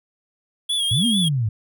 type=tone with vibrato; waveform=square; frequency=3339 Hz; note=G#7; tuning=9 cents sharp; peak=-20 dBFS; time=0.69-1.29 s; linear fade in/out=10 ms; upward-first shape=sine; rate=4.5 Hz; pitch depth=66 cents each way
type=exponential two-way sweep; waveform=sine; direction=up then down; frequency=101.6 to 246.9 to 101.6 Hz; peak=-18 dBFS; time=0.91-1.49 s; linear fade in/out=5 ms; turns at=1.06 s
effects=none